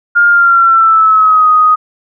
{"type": "tone with pitch glide", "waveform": "sine", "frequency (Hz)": [1410, 1248.9], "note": ["F6", "D#6"], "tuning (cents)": [16, 6], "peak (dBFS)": -4, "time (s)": [0.15, 1.76], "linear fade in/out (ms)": 20, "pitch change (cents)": -210, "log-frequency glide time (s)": [0.29, 1.48], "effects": []}